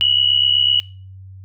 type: tone pair together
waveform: sine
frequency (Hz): 2895 / 2963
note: F#7 / F#7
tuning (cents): -38 / +2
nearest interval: unison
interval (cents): 40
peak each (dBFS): -15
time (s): 0.01-0.8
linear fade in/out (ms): 0
effects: noise-tail reverb RT60 0.4 s tail -21 dB re dry + added 95 Hz sine -35 dBFS peak until 1.44 s